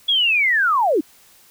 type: linear sweep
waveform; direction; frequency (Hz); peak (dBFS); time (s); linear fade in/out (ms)
sine; down; 3395 to 261.6; -14; 0.08-1.01; 10
effects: white hiss -51 dBFS RMS until 1.5 s